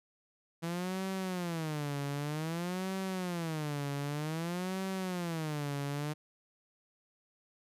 sawtooth tone with vibrato, 164.4 Hz, E3, 4 cents flat, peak -30 dBFS, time 0.62-6.14 s, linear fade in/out 20 ms, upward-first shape sine, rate 0.53 Hz, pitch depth 260 cents each way, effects resampled to 32000 Hz

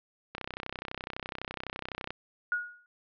click train, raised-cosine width 0.3 ms, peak -19 dBFS, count 57, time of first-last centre 0.35-2.105 s, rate 31.9 Hz
sine tone with exponential decay, 1446 Hz, F#6, 40 cents flat, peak -24 dBFS, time 2.52-2.86 s, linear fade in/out 1 ms, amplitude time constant 72 ms
effects low-pass 4000 Hz 12 dB/octave

